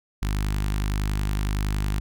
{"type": "tone with notch filter", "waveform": "sawtooth", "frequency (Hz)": 50.8, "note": "G#1", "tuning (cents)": -38, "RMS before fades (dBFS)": -25, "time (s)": [0.22, 2], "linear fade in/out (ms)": 5, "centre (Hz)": 520, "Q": 0.72, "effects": []}